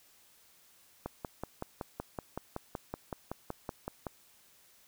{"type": "click train", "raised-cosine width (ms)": 1, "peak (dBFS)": -22, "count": 17, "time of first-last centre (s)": [1.06, 4.068], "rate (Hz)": 5.32, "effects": ["white hiss -63 dBFS RMS until 4.87 s"]}